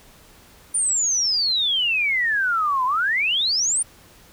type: exponential two-way sweep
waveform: sine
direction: down then up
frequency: 9390 to 987.8 to 9390 Hz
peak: -18 dBFS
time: 0.74-3.83 s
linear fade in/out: 10 ms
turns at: 2.85 s
effects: pink hiss -50 dBFS RMS until 4.32 s